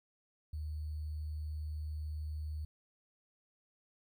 sine tone with sample-and-hold, 76.5 Hz, D#2, 29 cents flat, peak -37 dBFS, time 0.53-2.65 s, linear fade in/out 5 ms, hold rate 4410 Hz, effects none

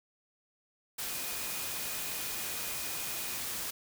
sine tone in noise, 2468 Hz, D#7, 15 cents flat, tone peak -48 dBFS, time 1.09-3.38 s, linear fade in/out 10 ms, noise white, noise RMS -37 dBFS, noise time 0.98-3.71 s, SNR -14 dB, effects none

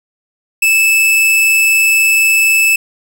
45% pulse tone, 2623 Hz, E7, 9 cents flat, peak -8 dBFS, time 0.62-2.76 s, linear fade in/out 5 ms, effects none

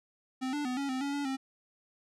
square tone with pitch steps, 259.5 / 293.3 / 251.7 / 278.9 / 259.2 / 281.7 / 285.6 / 266.6 Hz, C4 / D4 / B3 / C#4 / C4 / C#4 / D4 / C4, -14 / -2 / +33 / +11 / -16 / +28 / -48 / +33 cents, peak -32 dBFS, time 0.41-1.37 s, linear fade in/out 20 ms, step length 120 ms, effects low-pass 8000 Hz 12 dB/octave

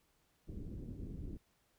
pink low-pass noise, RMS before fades -45 dBFS, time 0.47-1.38 s, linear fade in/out 20 ms, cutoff 330 Hz, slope 24 dB/octave, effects pink hiss -75 dBFS RMS until 1.78 s

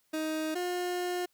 30% pulse tone pair in turn, 313.2 / 357.3 Hz, D#4 / F4, +11 / +40 cents, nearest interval major second, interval 229 cents, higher second, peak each -28 dBFS, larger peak neither, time 0.13-0.55 / 0.55-1.26 s, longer second, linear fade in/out 10 ms, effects white hiss -72 dBFS RMS until 1.33 s

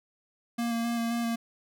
square tone with vibrato, 233.1 Hz, A#3, in tune, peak -28 dBFS, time 0.58-1.36 s, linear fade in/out 10 ms, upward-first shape square, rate 3.8 Hz, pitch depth 14 cents each way, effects none

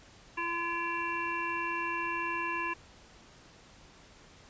harmonic tone with a mistuned harmonic, 340.9 Hz, F4, 42 cents flat, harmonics 1 / 3 / 5 / 7 / 8, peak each -41 / -34 / -38 / -40 / -38 dBFS, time 0.37-2.74 s, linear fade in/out 10 ms, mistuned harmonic 7, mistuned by -30 cents, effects pink hiss -56 dBFS RMS until 4.49 s + resampled to 16000 Hz

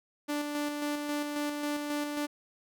sawtooth tone with tremolo, 293.6 Hz, D4, in tune, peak -26 dBFS, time 0.28-2.27 s, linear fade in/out 20 ms, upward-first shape square, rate 3.7 Hz, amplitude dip 35%, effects none

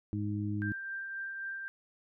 harmonic tone, 103.83 Hz, G#2, in tune, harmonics 1 / 2 / 3, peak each -34 / -37 / -37 dBFS, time 0.13-0.72 s, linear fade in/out 0 ms
sine tone with tremolo, 1579 Hz, G6, 12 cents sharp, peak -35 dBFS, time 0.62-1.68 s, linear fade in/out 0 ms, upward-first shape triangle, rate 3.8 Hz, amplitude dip 35%
effects none

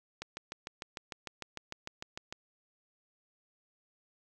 click train, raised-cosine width 0.2 ms, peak -22 dBFS, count 15, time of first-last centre 0.22-2.325 s, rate 6.65 Hz, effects none

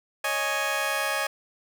15% pulse chord, C# suspended second, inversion none, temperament just, 554.4 / 623.7 / 831.5 Hz, C#5 / D#5 / G#5, 0 / +4 / +2 cents, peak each -24 dBFS, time 0.24-1.27 s, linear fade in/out 5 ms, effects none

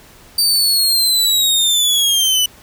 sawtooth linear sweep, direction down, 4655 to 2960 Hz, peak -9 dBFS, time 0.38-2.46 s, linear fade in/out 5 ms, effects pink hiss -44 dBFS RMS until 2.62 s

